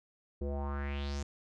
square tone with low-pass filter sweep, 70.6 Hz, C#2, 32 cents sharp, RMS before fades -36 dBFS, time 0.41-1.23 s, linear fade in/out 5 ms, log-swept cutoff 410 to 7200 Hz, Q 3.9, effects none

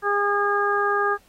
harmonic tone, 407.2 Hz, G#4, 34 cents flat, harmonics 1 / 2 / 3 / 4, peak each -24 / -27 / -23 / -25 dBFS, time 0.02-1.18 s, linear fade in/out 50 ms, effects pink hiss -58 dBFS RMS until 1.28 s + AAC 48 kbps

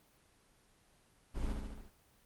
brown noise with echo, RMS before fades -37 dBFS, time 1.34-1.54 s, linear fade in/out 20 ms, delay 72 ms, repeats 5, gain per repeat -3 dB, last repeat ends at 1.9 s, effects pink hiss -68 dBFS RMS until 2.25 s + Opus 24 kbps

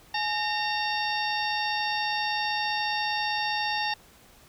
harmonic tone with a mistuned harmonic, 915 Hz, A#5, 32 cents flat, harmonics 1 / 2 / 3 / 4 / 5 / 6, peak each -29 / -32 / -34 / -35 / -36 / -37 dBFS, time 0.14-3.94 s, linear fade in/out 5 ms, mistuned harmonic 1, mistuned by -140 cents, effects pink hiss -55 dBFS RMS until 4.48 s

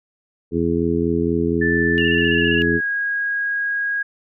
harmonic tone, 84.2 Hz, E2, 37 cents sharp, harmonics 1 / 2 / 3 / 4 / 5, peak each -27 / -24 / -22 / -22 / -22 dBFS, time 0.51-2.81 s, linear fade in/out 50 ms
sine tone with pitch glide, 1760 to 1642.1 Hz, A6 to G#6, 0 to -20 cents, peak -19 dBFS, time 1.61-4.03 s, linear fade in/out 10 ms, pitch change -120 cents, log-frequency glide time 2.1-2.86 s
sine tone with vibrato, 2794 Hz, F7, in tune, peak -22 dBFS, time 1.98-2.62 s, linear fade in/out 0 ms, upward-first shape square, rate 15 Hz, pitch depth 37 cents each way
effects none

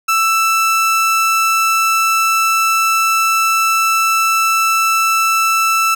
30% pulse tone, 1324 Hz, E6, 7 cents sharp, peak -9 dBFS, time 0.08-5.95 s, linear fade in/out 10 ms, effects none

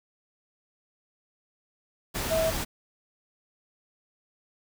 sine tone in noise, 647 Hz, E5, 32 cents flat, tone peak -23 dBFS, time 2.3-2.51 s, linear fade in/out 20 ms, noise pink, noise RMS -31 dBFS, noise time 2.14-2.65 s, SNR +5 dB, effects none

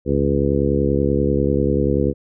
harmonic tone with a mistuned harmonic, 70.3 Hz, C#2, 25 cents sharp, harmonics 1 / 2 / 3 / 4 / 5 / 6 / 7, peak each -23 / -23 / -23 / -23 / -23 / -23 / -23 dBFS, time 0.05-2.14 s, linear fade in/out 50 ms, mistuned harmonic 1, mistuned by +50 cents, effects none

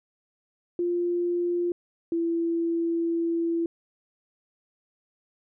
sine tone pair in turn, 349.2 / 335 Hz, F4 / E4, 0 / +28 cents, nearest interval minor second, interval 72 cents, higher first, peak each -23 dBFS, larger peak neither, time 0.79-1.72 / 2.12-3.66 s, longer second, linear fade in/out 2 ms, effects none

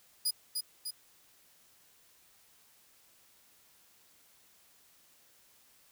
20% pulse tone with echo, 4934 Hz, D#8, 15 cents flat, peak -22 dBFS, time 0.25-0.31 s, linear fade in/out 10 ms, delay 300 ms, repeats 2, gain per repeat -4 dB, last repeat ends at 0.91 s, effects white hiss -64 dBFS RMS until 5.91 s

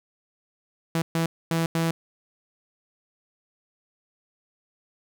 sawtooth tone bursts at uneven times, 164.81 Hz, E3, in tune, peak -18 dBFS, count 4, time 0.95-1.02 / 1.15-1.26 / 1.51-1.66 / 1.75-1.91 s, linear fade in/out 2 ms, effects none

